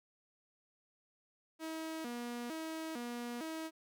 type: tone with vibrato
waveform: sawtooth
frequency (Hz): 277.2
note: C#4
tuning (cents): 0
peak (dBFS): -36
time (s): 1.59-3.71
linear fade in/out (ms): 50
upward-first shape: square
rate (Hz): 1.1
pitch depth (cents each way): 250
effects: none